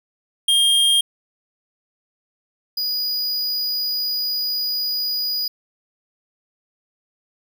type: tone pair in turn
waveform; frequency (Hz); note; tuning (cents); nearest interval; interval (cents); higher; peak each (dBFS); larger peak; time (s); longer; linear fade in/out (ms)
square; 3219 / 4918; G7 / D#8; +45 / -21; perfect fifth; 734; second; -14 / -21; first; 0.48-1.01 / 2.77-5.48; second; 5
effects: none